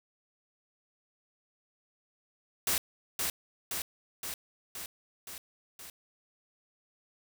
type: noise with echo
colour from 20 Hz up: white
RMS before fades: -29 dBFS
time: 2.67-2.78 s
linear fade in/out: 2 ms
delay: 520 ms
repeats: 6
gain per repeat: -3 dB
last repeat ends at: 5.9 s
effects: none